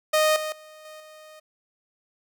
sawtooth tone with level steps, 619 Hz, D#5, 9 cents flat, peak -14 / -24 / -41 / -37 / -41 dBFS, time 0.13-1.4 s, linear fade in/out 10 ms, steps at 0.36 / 0.52 / 0.85 / 1 s, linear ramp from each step 2 ms, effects none

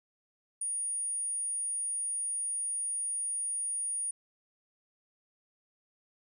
sine tone, 9540 Hz, D9, 26 cents sharp, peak -31 dBFS, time 0.61-4.11 s, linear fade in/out 5 ms, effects none

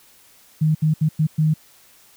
sine tone bursts at uneven times, 155.56 Hz, D#3, in tune, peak -14 dBFS, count 5, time 0.61-0.75 / 0.82-0.94 / 1.01-1.09 / 1.19-1.27 / 1.38-1.54 s, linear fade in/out 10 ms, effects white hiss -52 dBFS RMS until 2.16 s

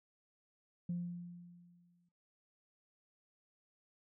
sine tone with exponential decay, 174.61 Hz, F3, in tune, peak -33 dBFS, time 0.89-2.09 s, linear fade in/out 5 ms, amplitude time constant 260 ms, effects noise-tail reverb RT60 0.5 s tail -22 dB re dry + tanh soft clip ceiling -31 dBFS

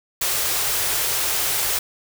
white band-stop noise, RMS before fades -22 dBFS, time 0.21-1.79 s, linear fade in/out 5 ms, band 150 to 320 Hz, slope 48 dB/octave, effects none

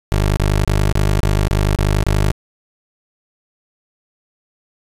20% pulse tone bursts, 50.7 Hz, G#1, 41 cents flat, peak -8 dBFS, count 8, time 0.12-2.316 s, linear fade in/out 0 ms, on 250 ms, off 28 ms, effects resampled to 32000 Hz + 8-bit

